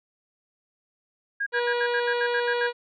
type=tone bursts; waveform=sine; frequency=1630 Hz; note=G#6; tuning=33 cents flat; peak=-24 dBFS; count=10; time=1.4-2.671 s; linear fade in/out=10 ms; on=65 ms; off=69 ms
type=harmonic tone; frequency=482 Hz; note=B4; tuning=42 cents flat; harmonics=1 / 2 / 3 / 4 / 5 / 6 / 7 / 8 / 9; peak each=-25 / -31 / -35 / -37 / -39 / -41 / -42 / -43 / -44 dBFS; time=1.52-2.73 s; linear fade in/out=50 ms
effects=none